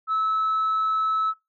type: tone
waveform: sine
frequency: 1301 Hz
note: E6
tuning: 23 cents flat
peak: -19 dBFS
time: 0.07-1.34 s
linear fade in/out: 50 ms
effects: noise-tail reverb RT60 0.2 s tail -18 dB re dry + tanh soft clip ceiling -18 dBFS